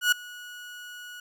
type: tone with ADSR envelope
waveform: 30% pulse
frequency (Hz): 1460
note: F#6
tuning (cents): -24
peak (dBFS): -14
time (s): 0.01-1.2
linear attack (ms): 110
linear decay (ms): 6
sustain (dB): -23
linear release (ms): 3
effects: none